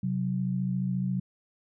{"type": "tone pair together", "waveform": "sine", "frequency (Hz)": [131.17, 185.5], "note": ["C3", "F#3"], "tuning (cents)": [5, 5], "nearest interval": "tritone", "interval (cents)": 600, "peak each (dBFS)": [-30, -28], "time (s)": [0.03, 1.2], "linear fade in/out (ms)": 5, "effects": []}